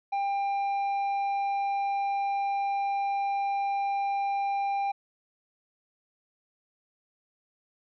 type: tone with tanh clipping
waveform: sine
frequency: 796 Hz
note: G5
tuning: 26 cents sharp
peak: -27 dBFS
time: 0.12-4.92 s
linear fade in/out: 10 ms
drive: 6 dB
effects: none